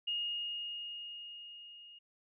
sine tone with level ramp, 2855 Hz, F7, 37 cents sharp, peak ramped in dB -32 to -52 dBFS, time 0.07-1.99 s, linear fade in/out 10 ms, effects none

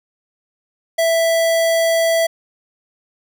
square tone, 660 Hz, E5, 2 cents sharp, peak -14 dBFS, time 0.98-2.27 s, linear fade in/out 10 ms, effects none

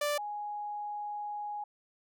sawtooth / sine tone pair in turn, 587.3 / 830.6 Hz, D5 / G#5, 0 / 0 cents, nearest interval tritone, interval 600 cents, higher second, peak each -25 / -35 dBFS, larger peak first, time 0.01-0.18 / 0.18-1.64 s, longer second, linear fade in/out 5 ms, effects none

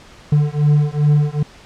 triangle beating tone pair, 146.83 / 149.33 Hz, D3 / D3, 0 / +29 cents, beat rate 2.5 Hz, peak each -13 dBFS, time 0.32-1.43 s, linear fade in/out 5 ms, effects pink hiss -43 dBFS RMS until 1.65 s + low-pass 6000 Hz 12 dB/octave

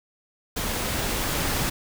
pink noise with level ramp, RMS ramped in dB -28 to -25 dBFS, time 0.56-1.7 s, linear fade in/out 10 ms, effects none

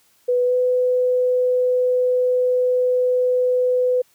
sine tone with pitch glide, 493.9 to 501.1 Hz, B4 to B4, 0 to +25 cents, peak -15 dBFS, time 0.28-4.02 s, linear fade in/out 10 ms, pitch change +25 cents, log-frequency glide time 0.44-0.55 s, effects white hiss -59 dBFS RMS until 4.14 s + high-pass 60 Hz 12 dB/octave

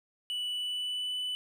triangle tone with pitch glide, 2960 to 2989 Hz, F#7 to F#7, 0 to +17 cents, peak -30 dBFS, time 0.3-1.35 s, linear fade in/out 0 ms, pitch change +17 cents, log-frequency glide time 0.47-1.16 s, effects none

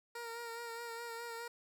15% pulse tone with vibrato, 466.2 Hz, A#4, in tune, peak -36 dBFS, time 0.15-1.48 s, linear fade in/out 5 ms, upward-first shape sine, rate 4.8 Hz, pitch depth 29 cents each way, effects none

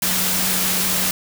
sine tone in noise, 185 Hz, F#3, in tune, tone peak -29 dBFS, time 0.02-1.11 s, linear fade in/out 2 ms, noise white, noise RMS -20 dBFS, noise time 0.02-1.11 s, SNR -12 dB, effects none

